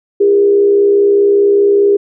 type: tone with frequency modulation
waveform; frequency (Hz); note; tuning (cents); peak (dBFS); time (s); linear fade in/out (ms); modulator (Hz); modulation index
sine; 403.6; G#4; -49; -6; 0.2-1.97; 10; 64.9; 0.43
effects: none